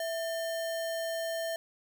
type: tone with sample-and-hold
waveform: sine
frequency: 659.3 Hz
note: E5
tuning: in tune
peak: -31 dBFS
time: 0-1.56 s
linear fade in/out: 2 ms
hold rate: 2450 Hz
effects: none